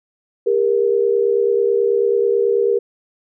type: tone pair together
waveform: sine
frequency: 401.5 / 470.7 Hz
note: G4 / A#4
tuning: +41 / +17 cents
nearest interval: minor third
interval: 276 cents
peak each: -16 dBFS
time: 0.46-2.79 s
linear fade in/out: 10 ms
effects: none